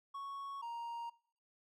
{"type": "tone pair in turn", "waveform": "triangle", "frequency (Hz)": [1108.7, 935.5], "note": ["C#6", "A#5"], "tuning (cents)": [0, 6], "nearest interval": "minor third", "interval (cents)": 294, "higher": "first", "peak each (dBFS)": [-40, -39], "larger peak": "second", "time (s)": [[0.14, 0.62], [0.62, 1.1]], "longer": "neither", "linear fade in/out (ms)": 10, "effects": ["noise-tail reverb RT60 0.6 s tail -22 dB re dry"]}